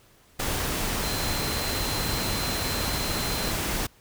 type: tone in noise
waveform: sine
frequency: 4100 Hz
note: C8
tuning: 36 cents flat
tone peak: -34 dBFS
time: 1.03-3.52 s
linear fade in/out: 10 ms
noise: pink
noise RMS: -28 dBFS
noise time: 0.39-3.87 s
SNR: -9 dB
effects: pink hiss -58 dBFS RMS until 4 s